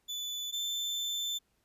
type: tone pair in turn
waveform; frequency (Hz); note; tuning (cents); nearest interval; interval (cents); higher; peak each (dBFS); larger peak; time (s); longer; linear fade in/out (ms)
35% pulse; 3485 / 3538; A7 / A7; -17 / +9; unison; 26; second; -33 / -30; second; 0.08-0.52 / 0.52-1.39; second; 20
effects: pink hiss -75 dBFS RMS until 1.64 s + resampled to 32000 Hz